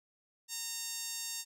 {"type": "tone with band-pass filter", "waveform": "10% pulse", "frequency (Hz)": 920, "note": "A#5", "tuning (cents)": -23, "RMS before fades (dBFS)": -40, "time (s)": [0.48, 1.45], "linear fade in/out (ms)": 50, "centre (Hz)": 8600, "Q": 4.4, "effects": []}